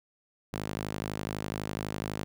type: tone with high-pass filter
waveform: sawtooth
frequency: 52 Hz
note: G#1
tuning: 3 cents sharp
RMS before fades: -36 dBFS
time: 0.53-2.24 s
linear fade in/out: 0 ms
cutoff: 140 Hz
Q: 0.78
effects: none